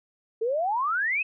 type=exponential sweep; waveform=sine; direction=up; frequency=429.4 to 2637 Hz; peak=-23 dBFS; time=0.41-1.23 s; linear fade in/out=10 ms; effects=none